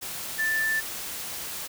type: tone in noise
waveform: sine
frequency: 1765 Hz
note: A6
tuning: 5 cents sharp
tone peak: -23 dBFS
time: 0.38-0.81 s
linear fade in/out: 20 ms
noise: white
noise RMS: -35 dBFS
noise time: 0.01-1.68 s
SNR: +9 dB
effects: none